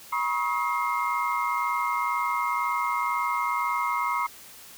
sine tone cluster, 966 / 1088 / 1276 / 2120 Hz, B5 / C#6 / D#6 / C7, -39 / -33 / +43 / +22 cents, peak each -28 / -29 / -30 / -32 dBFS, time 0.12-4.27 s, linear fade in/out 10 ms, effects white hiss -47 dBFS RMS until 4.77 s

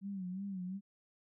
sine tone with vibrato, 190 Hz, F#3, 46 cents sharp, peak -38 dBFS, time 0.01-0.81 s, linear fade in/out 50 ms, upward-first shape sine, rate 2.8 Hz, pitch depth 94 cents each way, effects none

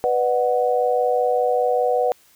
sine chord, B minor, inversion none, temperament equal with one note detuned, 493.9 / 599 / 740 Hz, B4 / D5 / F#5, 0 / +34 / 0 cents, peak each -19 / -24 / -21 dBFS, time 0.04-2.12 s, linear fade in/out 0 ms, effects white hiss -55 dBFS RMS until 2.35 s

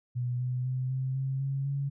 sine tone with pitch steps, 123.2 / 125.79 / 128.43 / 131.13 / 133.89 / 136.7 / 139.57 Hz, B2 / B2 / C3 / C3 / C3 / C#3 / C#3, -4 / +32 / -32 / +4 / +40 / -24 / +12 cents, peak -28 dBFS, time 0.15-1.9 s, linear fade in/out 20 ms, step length 250 ms, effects none

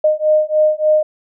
sine beating tone pair, 613 / 616.4 Hz, D#5 / D#5, -26 / -16 cents, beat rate 3.4 Hz, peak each -14 dBFS, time 0.04-1.03 s, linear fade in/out 5 ms, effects none

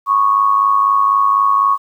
sine tone with amplitude modulation, 1107 Hz, C#6, 3 cents flat, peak -7 dBFS, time 0.06-1.78 s, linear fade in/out 50 ms, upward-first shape sine, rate 104 Hz, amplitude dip 60%, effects 8-bit

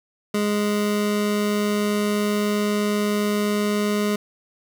25% pulse tone, 207.7 Hz, G#3, in tune, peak -16 dBFS, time 0.34-4.16 s, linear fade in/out 5 ms, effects none

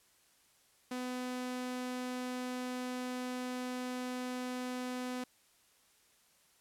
sawtooth tone, 251.1 Hz, B3, 29 cents sharp, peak -33 dBFS, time 0.91-5.24 s, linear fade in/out 5 ms, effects white hiss -68 dBFS RMS until 6.6 s + low-pass 12000 Hz 12 dB/octave

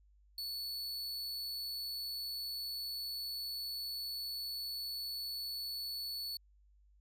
45% pulse tone, 4435 Hz, C#8, in tune, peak -38 dBFS, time 0.38-6.37 s, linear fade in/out 2 ms, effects added 50 Hz sine -63 dBFS peak until 7 s

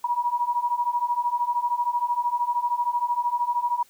sine beating tone pair, 955 / 968 Hz, A#5 / B5, +42 / -35 cents, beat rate 13 Hz, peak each -26 / -24 dBFS, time 0.04-3.83 s, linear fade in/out 5 ms, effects white hiss -58 dBFS RMS until 3.89 s

